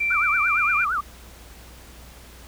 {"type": "tone with pitch glide", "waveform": "sine", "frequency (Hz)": [2349, 2383], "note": ["D7", "D7"], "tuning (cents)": [0, 25], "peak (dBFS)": -20, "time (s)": [0, 0.85], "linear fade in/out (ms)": 10, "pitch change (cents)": 25, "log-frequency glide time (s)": [0.38, 0.65]}
{"type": "tone with vibrato", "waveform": "sine", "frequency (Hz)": 1318.5, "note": "E6", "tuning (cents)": 0, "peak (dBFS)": -21, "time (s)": [0.1, 1.01], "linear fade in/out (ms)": 10, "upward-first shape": "triangle", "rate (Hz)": 8.7, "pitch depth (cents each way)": 270}
{"effects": ["added 60 Hz sine -45 dBFS peak until 2.47 s", "pink hiss -47 dBFS RMS until 2.47 s"]}